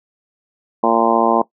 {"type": "harmonic tone", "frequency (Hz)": 114.9, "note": "A#2", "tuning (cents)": -25, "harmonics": [2, 3, 4, 5, 6, 7, 8, 9], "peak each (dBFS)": [-20, -20, -20, -20, -20, -20, -20, -20], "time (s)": [0.83, 1.42], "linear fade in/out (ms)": 5, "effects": ["noise-tail reverb RT60 0.1 s tail -18 dB re dry"]}